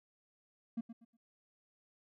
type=tone with echo; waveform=triangle; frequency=230.1 Hz; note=A#3; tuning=22 cents flat; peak=-31 dBFS; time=0.77-0.81 s; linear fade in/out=10 ms; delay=120 ms; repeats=3; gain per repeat=-12 dB; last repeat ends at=1.17 s; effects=tanh soft clip ceiling -30 dBFS